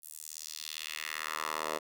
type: tone with high-pass filter sweep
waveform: 10% pulse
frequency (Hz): 77.6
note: D#2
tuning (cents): -4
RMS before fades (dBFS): -39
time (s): 0.02-1.79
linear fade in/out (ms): 20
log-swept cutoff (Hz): 11000 to 610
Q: 1.7
effects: none